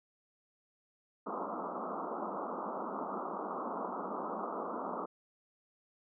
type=band-pass noise; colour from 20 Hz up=white; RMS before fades=-39 dBFS; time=1.26-5.06 s; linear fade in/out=10 ms; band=180 to 1300 Hz; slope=96 dB/octave; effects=none